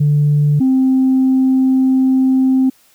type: tone pair in turn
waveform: sine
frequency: 147 / 261.9 Hz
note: D3 / C4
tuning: +2 / +2 cents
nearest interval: minor seventh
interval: 1000 cents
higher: second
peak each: -8 dBFS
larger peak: neither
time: 0-0.6 / 0.6-2.7 s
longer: second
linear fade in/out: 10 ms
effects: tanh soft clip ceiling -6 dBFS + white hiss -52 dBFS RMS until 2.94 s

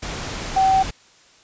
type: tone in noise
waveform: sine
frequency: 766 Hz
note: G5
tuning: 40 cents flat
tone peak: -13 dBFS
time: 0.56-0.83 s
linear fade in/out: 10 ms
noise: pink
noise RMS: -29 dBFS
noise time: 0.02-0.91 s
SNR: +13 dB
effects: white hiss -52 dBFS RMS until 1.43 s + resampled to 16000 Hz

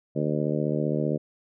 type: harmonic tone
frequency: 75.3 Hz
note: D2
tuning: 44 cents sharp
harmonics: 2 / 3 / 4 / 5 / 6 / 7 / 8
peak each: -28 / -30 / -31 / -32 / -33 / -33 / -34 dBFS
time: 0.15-1.18 s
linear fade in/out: 20 ms
effects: none

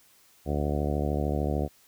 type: harmonic tone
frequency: 73.42 Hz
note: D2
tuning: in tune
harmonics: 1 / 2 / 3 / 4 / 5 / 6 / 7 / 8 / 9 / 10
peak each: -29 / -32 / -34 / -35 / -36 / -37 / -37 / -38 / -39 / -39 dBFS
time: 0.45-1.69 s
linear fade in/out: 50 ms
effects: white hiss -60 dBFS RMS until 1.87 s

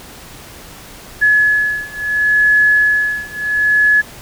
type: beating tone pair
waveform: sine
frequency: 1701 / 1701.72 Hz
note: G#6 / G#6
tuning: +41 / +42 cents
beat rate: 0.72 Hz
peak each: -14 / -13 dBFS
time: 1.21-4.02 s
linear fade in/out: 20 ms
effects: pink hiss -36 dBFS RMS until 4.21 s

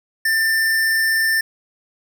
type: tone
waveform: square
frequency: 1788 Hz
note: A6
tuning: 27 cents sharp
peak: -16 dBFS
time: 0.25-1.41 s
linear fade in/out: 5 ms
effects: none

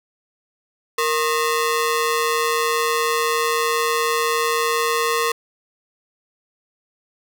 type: ring-modulated tone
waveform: sawtooth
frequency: 771 Hz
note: G5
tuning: 29 cents flat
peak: -11 dBFS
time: 0.98-5.32 s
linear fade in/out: 5 ms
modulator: 305 Hz
effects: none

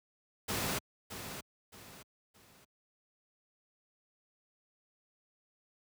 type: noise with echo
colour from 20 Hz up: pink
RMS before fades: -34 dBFS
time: 0.48-0.79 s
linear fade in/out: 10 ms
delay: 620 ms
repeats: 3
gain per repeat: -9 dB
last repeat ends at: 2.65 s
effects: high-pass 80 Hz 12 dB/octave

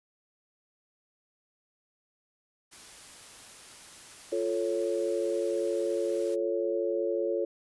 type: noise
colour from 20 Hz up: white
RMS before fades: -49 dBFS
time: 2.71-6.36 s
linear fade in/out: 20 ms
type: chord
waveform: sine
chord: F augmented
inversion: none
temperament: equal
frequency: 349.2 / 440 / 554.4 Hz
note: F4 / A4 / C#5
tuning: 0 / 0 / 0 cents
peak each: -31 dBFS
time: 4.32-7.45 s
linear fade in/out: 5 ms
effects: resampled to 24000 Hz

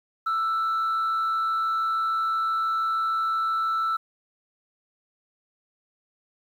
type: tone with frequency modulation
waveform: sine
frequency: 1327 Hz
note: E6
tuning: 11 cents sharp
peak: -20 dBFS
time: 0.26-3.97 s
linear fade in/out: 10 ms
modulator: 113 Hz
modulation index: 0.3
effects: tanh soft clip ceiling -21 dBFS + 9-bit

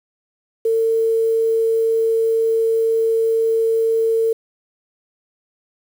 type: tone with quantisation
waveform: sine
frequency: 451 Hz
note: A4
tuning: 43 cents sharp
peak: -14 dBFS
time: 0.65-4.33 s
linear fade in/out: 5 ms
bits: 7
effects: none

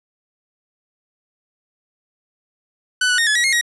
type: tone with pitch steps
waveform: sawtooth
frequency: 1496 / 1477 / 1847 / 1708 / 1915 / 2143 / 1895 Hz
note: F#6 / F#6 / A#6 / G#6 / A#6 / C7 / A#6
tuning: +19 / -3 / -16 / +48 / +46 / +41 / +28 cents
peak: -11 dBFS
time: 3.01-3.612 s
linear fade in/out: 5 ms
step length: 86 ms
effects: resampled to 24000 Hz + 8-bit

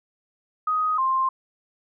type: tone pair in turn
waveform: sine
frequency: 1252 / 1052.8 Hz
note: D#6 / C6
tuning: +10 / +10 cents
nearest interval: minor third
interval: 300 cents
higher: first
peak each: -20 / -19 dBFS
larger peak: second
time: 0.67-0.98 / 0.98-1.29 s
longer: neither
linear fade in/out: 5 ms
effects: none

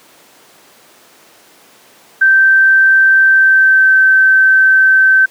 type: tone with pitch glide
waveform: sine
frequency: 1559 to 1544.7 Hz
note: G6 to G6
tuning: -10 to -26 cents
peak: -5 dBFS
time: 2.21-5.26 s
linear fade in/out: 10 ms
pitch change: -16 cents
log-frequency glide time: 3.27-3.94 s
effects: pink hiss -44 dBFS RMS until 5.3 s + high-pass 300 Hz 12 dB/octave

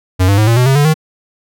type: tone with pitch steps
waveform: square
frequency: 92.5 / 99.71 / 107.49 / 115.87 / 124.91 / 134.65 / 145.15 / 156.47 Hz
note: F#2 / G2 / A2 / A#2 / B2 / C#3 / D3 / D#3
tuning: 0 / +30 / -40 / -10 / +20 / -50 / -20 / +10 cents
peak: -8 dBFS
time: 0.19-0.942 s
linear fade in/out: 20 ms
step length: 94 ms
effects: none

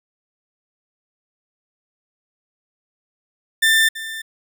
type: tone with echo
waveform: 30% pulse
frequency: 1786 Hz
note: A6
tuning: 25 cents sharp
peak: -10 dBFS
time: 3.62-3.89 s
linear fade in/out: 10 ms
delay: 330 ms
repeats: 1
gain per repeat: -15 dB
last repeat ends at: 4.22 s
effects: none

